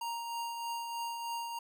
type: tone with tremolo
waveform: square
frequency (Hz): 934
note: A#5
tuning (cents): +3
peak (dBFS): -35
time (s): 0.01-1.59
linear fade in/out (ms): 5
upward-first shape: triangle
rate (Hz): 3.2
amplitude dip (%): 40
effects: none